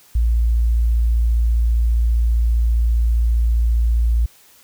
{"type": "tone", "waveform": "sine", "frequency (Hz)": 57.5, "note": "A#1", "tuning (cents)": -23, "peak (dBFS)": -13, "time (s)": [0.15, 4.26], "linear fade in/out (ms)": 5, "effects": ["white hiss -50 dBFS RMS until 4.63 s"]}